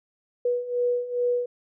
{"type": "beating tone pair", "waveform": "sine", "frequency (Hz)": [486.5, 488.9], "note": ["B4", "B4"], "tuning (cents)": [-26, -18], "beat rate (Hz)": 2.4, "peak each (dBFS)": [-28, -24], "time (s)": [0.45, 1.46], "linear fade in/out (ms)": 5, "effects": []}